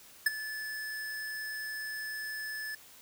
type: tone with ADSR envelope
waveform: square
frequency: 1735 Hz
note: A6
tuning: 25 cents flat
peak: -21 dBFS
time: 0.26-2.75 s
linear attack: 6 ms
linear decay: 20 ms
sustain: -16 dB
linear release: 4 ms
effects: white hiss -55 dBFS RMS until 3.01 s